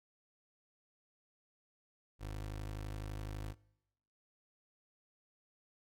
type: tone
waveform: 25% pulse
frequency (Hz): 51.91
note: G#1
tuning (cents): 0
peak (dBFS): -37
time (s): 2.19-3.55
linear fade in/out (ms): 50
effects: noise-tail reverb RT60 1.0 s tail -25 dB re dry + AAC 64 kbps